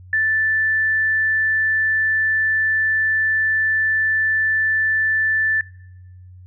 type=tone; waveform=sine; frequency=1760 Hz; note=A6; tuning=in tune; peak=-15 dBFS; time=0.13-5.61 s; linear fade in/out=2 ms; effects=noise-tail reverb RT60 1.0 s tail -24 dB re dry + added 91 Hz sine -39 dBFS peak until 6.46 s